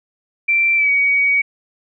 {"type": "tone with pitch glide", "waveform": "sine", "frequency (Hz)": [2349, 2255], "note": ["D7", "C#7"], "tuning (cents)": [0, 29], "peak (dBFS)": -12, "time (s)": [0.48, 1.42], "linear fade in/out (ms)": 10, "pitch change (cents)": -71, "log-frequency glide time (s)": [0.76, 0.9], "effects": []}